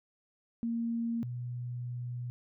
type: tone pair in turn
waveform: sine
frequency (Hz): 231.8 / 122.26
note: A#3 / B2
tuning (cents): -10 / -17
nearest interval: major seventh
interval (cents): 1107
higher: first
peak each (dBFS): -30 / -35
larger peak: first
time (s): 0.63-1.23 / 1.23-2.3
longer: second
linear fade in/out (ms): 0
effects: none